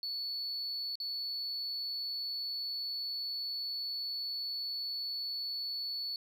sine tone with dropouts, 4435 Hz, C#8, in tune, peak -33 dBFS, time 0.03-6.16 s, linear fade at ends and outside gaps 1 ms, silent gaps 0.955-1.001 s, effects tanh soft clip ceiling -33 dBFS

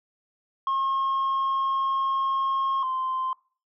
sine tone pair in turn, 1078 / 1040.9 Hz, C#6 / C6, -49 / -9 cents, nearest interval minor second, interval 60 cents, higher first, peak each -20 / -24 dBFS, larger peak first, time 0.67-2.83 / 2.83-3.33 s, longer first, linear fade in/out 2 ms, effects noise-tail reverb RT60 0.4 s tail -24 dB re dry + tanh soft clip ceiling -21 dBFS

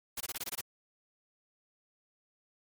white noise bursts, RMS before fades -37 dBFS, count 8, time 0.17-0.611 s, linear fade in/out 5 ms, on 35 ms, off 23 ms, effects MP3 96 kbps

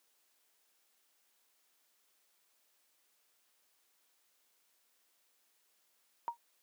sine tone with exponential decay, 940 Hz, A#5, 14 cents sharp, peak -29 dBFS, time 6.28-6.37 s, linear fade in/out 0 ms, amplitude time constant 19 ms, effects white hiss -74 dBFS RMS until 6.62 s + high-pass 300 Hz 12 dB/octave

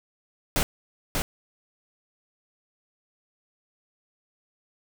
pink noise with echo, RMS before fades -23 dBFS, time 0.56-0.63 s, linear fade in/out 0 ms, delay 590 ms, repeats 1, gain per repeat -3 dB, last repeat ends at 1.22 s, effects none

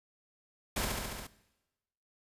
pink noise with echo, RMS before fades -33 dBFS, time 0.76-0.85 s, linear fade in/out 5 ms, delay 70 ms, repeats 6, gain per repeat -2 dB, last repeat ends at 1.27 s, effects noise-tail reverb RT60 1.0 s tail -18 dB re dry + resampled to 32000 Hz

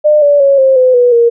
sine tone with pitch steps, 602 / 577.5 / 554 / 531.4 / 509.7 / 489 / 469.1 Hz, D5 / D5 / C#5 / C5 / C5 / B4 / A#4, +43 / -29 / -1 / +27 / -45 / -17 / +11 cents, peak -4 dBFS, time 0.04-1.3 s, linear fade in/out 20 ms, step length 180 ms, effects none

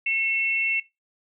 sine tone pair together, 2188 / 2691 Hz, C#7 / E7, -23 / +35 cents, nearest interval major third, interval 358 cents, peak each -26 / -24 dBFS, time 0.06-0.8 s, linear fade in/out 5 ms, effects noise-tail reverb RT60 0.2 s tail -17 dB re dry

